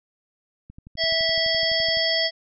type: click train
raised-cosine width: 5 ms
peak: -30 dBFS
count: 16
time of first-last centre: 0.7-1.971 s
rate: 11.8 Hz
type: harmonic tone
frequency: 656 Hz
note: E5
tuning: 9 cents flat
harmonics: 1 / 3 / 5 / 7 / 8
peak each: -26 / -26 / -26 / -26 / -26 dBFS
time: 0.97-2.31 s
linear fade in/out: 50 ms
effects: none